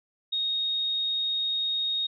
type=tone; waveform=sine; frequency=3731 Hz; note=A#7; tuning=1 cent sharp; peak=-25 dBFS; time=0.32-2.07 s; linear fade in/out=10 ms; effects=none